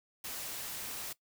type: noise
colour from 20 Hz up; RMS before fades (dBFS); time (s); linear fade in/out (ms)
white; -41; 0.24-1.13; 5
effects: noise-tail reverb RT60 0.1 s tail -19 dB re dry